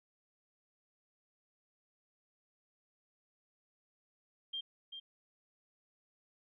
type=tone with echo; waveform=sine; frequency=3188 Hz; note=G7; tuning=28 cents sharp; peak=-37 dBFS; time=4.53-4.61 s; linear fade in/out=10 ms; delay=390 ms; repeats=1; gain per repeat=-7 dB; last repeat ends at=5 s; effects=none